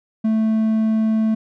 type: tone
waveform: triangle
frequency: 220 Hz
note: A3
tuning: in tune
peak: -13 dBFS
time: 0.24-1.35 s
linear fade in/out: 10 ms
effects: none